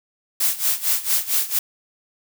blue noise with tremolo, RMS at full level -18 dBFS, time 0.4-1.59 s, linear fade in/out 5 ms, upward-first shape sine, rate 4.4 Hz, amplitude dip 85%, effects none

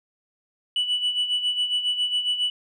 sine tone with tremolo, 2960 Hz, F#7, in tune, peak -17 dBFS, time 0.76-2.5 s, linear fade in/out 2 ms, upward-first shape sine, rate 7.3 Hz, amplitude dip 70%, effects tanh soft clip ceiling -18 dBFS

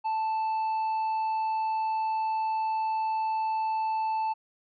triangle tone, 880 Hz, A5, in tune, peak -24 dBFS, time 0.04-4.34 s, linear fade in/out 20 ms, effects resampled to 11025 Hz

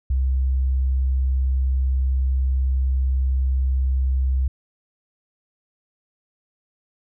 sine tone, 65.41 Hz, C2, in tune, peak -17 dBFS, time 0.1-4.48 s, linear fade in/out 5 ms, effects none

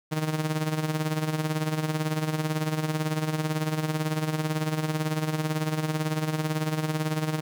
sawtooth tone with tremolo, 155.56 Hz, D#3, in tune, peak -19 dBFS, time 0.11-7.41 s, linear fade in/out 20 ms, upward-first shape sine, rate 18 Hz, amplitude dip 65%, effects 10-bit

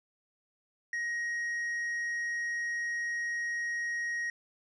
sine tone with tanh clipping, 1884 Hz, A#6, 18 cents sharp, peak -32 dBFS, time 0.93-4.3 s, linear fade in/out 2 ms, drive 4 dB, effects none

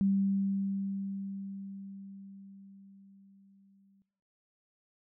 sine tone with exponential decay, 196 Hz, G3, in tune, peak -24 dBFS, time 0.01-4.02 s, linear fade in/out 0 ms, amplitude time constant 870 ms, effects noise-tail reverb RT60 0.8 s tail -19 dB re dry

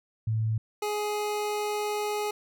sine / 25% pulse tone pair in turn, 110.5 / 418.3 Hz, A2 / G#4, +8 / +12 cents, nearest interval octave + major seventh, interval 2304 cents, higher second, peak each -24 dBFS, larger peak neither, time 0.27-0.58 / 0.82-2.31 s, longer second, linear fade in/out 5 ms, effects none

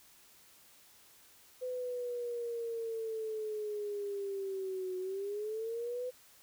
sine linear two-way sweep, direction down then up, 507 to 367 to 507 Hz, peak -35 dBFS, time 1.61-6.11 s, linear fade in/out 20 ms, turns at 4.98 s, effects white hiss -61 dBFS RMS until 6.42 s

